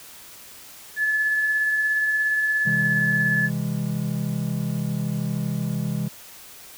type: tone with tremolo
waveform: sine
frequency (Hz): 1723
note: A6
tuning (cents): -37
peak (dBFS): -18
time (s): 0.96-3.5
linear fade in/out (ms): 50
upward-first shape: sine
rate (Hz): 17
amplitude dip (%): 25
type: chord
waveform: triangle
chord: C augmented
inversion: none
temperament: just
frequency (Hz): 130.81 / 163.52 / 204.4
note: C3 / E3 / G#3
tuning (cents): 0 / -14 / -27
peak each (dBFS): -26 / -25 / -26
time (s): 2.65-6.09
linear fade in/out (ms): 20
effects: white hiss -44 dBFS RMS until 6.77 s